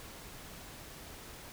silence, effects pink hiss -49 dBFS RMS until 1.52 s

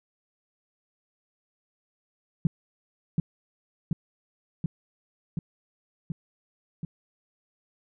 sine tone with echo, 162.8 Hz, E3, 21 cents flat, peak -17 dBFS, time 2.45-2.47 s, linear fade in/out 2 ms, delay 730 ms, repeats 6, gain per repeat -2 dB, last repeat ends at 6.85 s, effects none

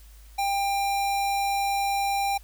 square tone, 795 Hz, G5, 24 cents sharp, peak -24 dBFS, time 0.38-2.38 s, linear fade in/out 10 ms, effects added 52 Hz sine -46 dBFS peak until 2.43 s + white hiss -57 dBFS RMS until 2.43 s

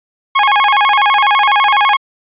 sawtooth tone with vibrato, 949 Hz, A#5, 31 cents sharp, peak -4 dBFS, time 0.35-1.97 s, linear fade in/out 10 ms, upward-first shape square, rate 12 Hz, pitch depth 240 cents each way, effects resampled to 8000 Hz

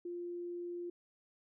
sine tone, 349.2 Hz, F4, in tune, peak -39 dBFS, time 0.05-0.9 s, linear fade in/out 5 ms, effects none

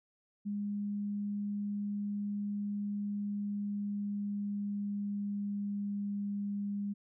sine tone with pitch glide, 204.5 to 202.5 Hz, G#3 to G#3, -26 to -43 cents, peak -33 dBFS, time 0.45-6.94 s, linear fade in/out 20 ms, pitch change -17 cents, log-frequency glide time 3.04-6.18 s, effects none

